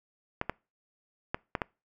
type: clicks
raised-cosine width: 0.5 ms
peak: -14 dBFS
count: 5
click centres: 0.414 / 0.496 / 1.345 / 1.552 / 1.618 s
effects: noise-tail reverb RT60 0.3 s tail -25 dB re dry